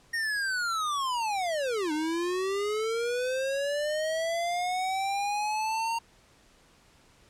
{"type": "linear two-way sweep", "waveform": "square", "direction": "down then up", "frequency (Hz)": [1864.7, 300, 926], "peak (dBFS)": -28, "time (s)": [0.13, 5.99], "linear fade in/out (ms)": 10, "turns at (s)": 1.92, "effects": ["pink hiss -60 dBFS RMS until 7.29 s", "low-pass 9000 Hz 12 dB/octave"]}